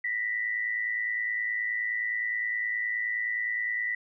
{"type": "tone pair together", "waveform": "sine", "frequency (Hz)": [1864.7, 1974.3], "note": ["A#6", "B6"], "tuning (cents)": [0, -1], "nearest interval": "minor second", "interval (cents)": 99, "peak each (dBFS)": [-35, -28], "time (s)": [0.04, 3.95], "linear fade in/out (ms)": 5, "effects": []}